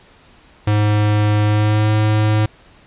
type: tone with pitch glide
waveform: square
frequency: 105.1 to 107.18 Hz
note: G#2 to A2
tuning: +21 to -45 cents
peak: -13 dBFS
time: 0.67-2.46 s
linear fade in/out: 5 ms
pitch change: +34 cents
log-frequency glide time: 1.44-1.91 s
effects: pink hiss -48 dBFS RMS until 2.86 s + resampled to 8000 Hz